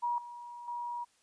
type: tone with level steps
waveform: sine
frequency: 958 Hz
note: A#5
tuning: 47 cents sharp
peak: -29 / -43 / -35 dBFS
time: 0.02-1.05 s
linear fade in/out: 20 ms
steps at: 0.18 / 0.68 s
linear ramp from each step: 2 ms
effects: white hiss -69 dBFS RMS until 1.22 s + resampled to 22050 Hz